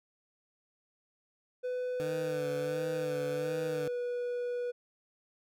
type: tone with pitch glide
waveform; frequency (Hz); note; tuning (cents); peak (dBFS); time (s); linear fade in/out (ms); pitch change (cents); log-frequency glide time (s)
triangle; 500 to 487.7; B4 to B4; +21 to -22; -30; 1.63-4.72; 20; -43; 3.25-3.99
type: tone with vibrato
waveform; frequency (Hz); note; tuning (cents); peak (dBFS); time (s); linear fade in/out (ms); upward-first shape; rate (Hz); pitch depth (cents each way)
15% pulse; 150.3; D3; +40; -31; 2-3.88; 0; sine; 1.4; 67
effects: none